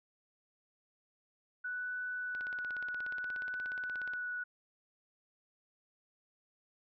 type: tone with vibrato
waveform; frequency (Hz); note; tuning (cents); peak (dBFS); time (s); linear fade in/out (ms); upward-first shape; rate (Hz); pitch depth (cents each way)
sine; 1480; F#6; 0; -36; 1.64-4.44; 10; sine; 0.62; 11
type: click train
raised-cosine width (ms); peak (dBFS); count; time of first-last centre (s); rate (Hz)
0.3; -33; 31; 2.35-4.136; 16.8
effects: none